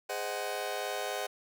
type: chord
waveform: sawtooth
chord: Ab dominant seventh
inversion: none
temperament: just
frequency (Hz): 415.3 / 519.1 / 623 / 747.5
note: Ab4 / C5 / Eb5 / Gb5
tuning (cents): 0 / -14 / +2 / +17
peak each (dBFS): -36 / -35 / -35 / -34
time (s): 0.09-1.27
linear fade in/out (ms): 10
effects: none